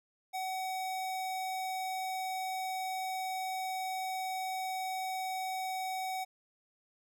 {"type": "tone", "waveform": "square", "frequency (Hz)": 753, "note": "F#5", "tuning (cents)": 30, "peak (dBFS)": -35, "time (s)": [0.33, 6.25], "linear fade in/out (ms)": 20, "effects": []}